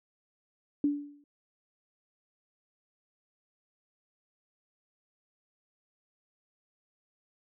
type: tone with exponential decay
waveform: sine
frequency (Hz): 289.3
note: D4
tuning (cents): -26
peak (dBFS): -21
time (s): 0.84-1.24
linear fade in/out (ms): 2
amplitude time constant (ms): 86
effects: none